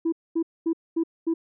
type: tone bursts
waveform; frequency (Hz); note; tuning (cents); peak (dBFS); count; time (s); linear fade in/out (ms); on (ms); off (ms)
sine; 329.6; E4; 0; -19; 5; 0.05-1.34; 10; 74; 230
effects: tanh soft clip ceiling -18 dBFS